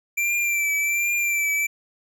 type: tone with vibrato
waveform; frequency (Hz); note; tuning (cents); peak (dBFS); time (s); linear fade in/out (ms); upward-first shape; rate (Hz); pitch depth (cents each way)
square; 2349; D7; 0; -21; 0.17-1.67; 10; triangle; 1.3; 42
effects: none